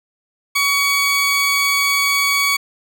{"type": "tone pair together", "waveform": "20% pulse", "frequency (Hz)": [1127, 2254], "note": ["C#6", "C#7"], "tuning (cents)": [28, 28], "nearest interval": "octave", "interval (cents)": 1200, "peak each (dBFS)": -14, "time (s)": [0.55, 2.57], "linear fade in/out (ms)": 10, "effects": []}